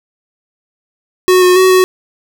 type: tone with pitch steps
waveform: square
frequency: 368.1 / 362.8 / 374.2 / 371 Hz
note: F#4 / F#4 / F#4 / F#4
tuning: -9 / -34 / +20 / +5 cents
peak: -6 dBFS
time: 1.28-1.84 s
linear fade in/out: 0 ms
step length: 140 ms
effects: none